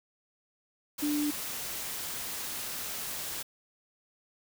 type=tone in noise; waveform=sine; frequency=295.2 Hz; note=D4; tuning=9 cents sharp; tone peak=-27 dBFS; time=1.02-1.31 s; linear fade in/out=10 ms; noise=white; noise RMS=-37 dBFS; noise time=0.98-3.43 s; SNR=+7 dB; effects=none